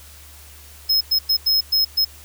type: tone bursts at uneven times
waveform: square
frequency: 5150 Hz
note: E8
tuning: 41 cents flat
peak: -15 dBFS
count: 6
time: 0.89-1.01 / 1.11-1.19 / 1.29-1.37 / 1.46-1.61 / 1.72-1.85 / 1.97-2.05 s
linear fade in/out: 10 ms
effects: added 73 Hz sine -44 dBFS peak until 2.24 s + white hiss -45 dBFS RMS until 2.24 s